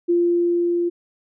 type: tone with level ramp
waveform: sine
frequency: 346.3 Hz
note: F4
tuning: 15 cents flat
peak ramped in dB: -14 to -18 dBFS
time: 0.08-0.9 s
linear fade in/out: 20 ms
effects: none